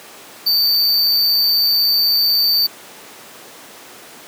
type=tone with amplitude modulation; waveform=square; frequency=4578 Hz; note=D8; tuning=45 cents flat; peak=-10 dBFS; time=0.46-2.67 s; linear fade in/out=10 ms; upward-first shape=sine; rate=212 Hz; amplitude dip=65%; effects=pink hiss -38 dBFS RMS until 4.27 s + high-pass 300 Hz 12 dB/octave